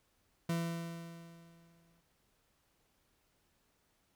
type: tone with exponential decay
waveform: 40% pulse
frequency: 167.8 Hz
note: E3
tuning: 31 cents sharp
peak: -30 dBFS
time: 0.49-2.01 s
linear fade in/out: 5 ms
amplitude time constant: 330 ms
effects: pink hiss -75 dBFS RMS until 4.15 s